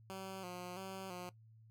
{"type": "tone with vibrato", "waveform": "10% pulse", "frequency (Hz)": 185, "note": "F#3", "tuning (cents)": 0, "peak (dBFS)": -36, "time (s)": [0.1, 1.29], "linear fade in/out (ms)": 0, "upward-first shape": "square", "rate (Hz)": 1.5, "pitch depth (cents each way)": 57, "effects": ["noise-tail reverb RT60 0.1 s tail -18 dB re dry", "added 111 Hz sine -59 dBFS peak until 1.7 s"]}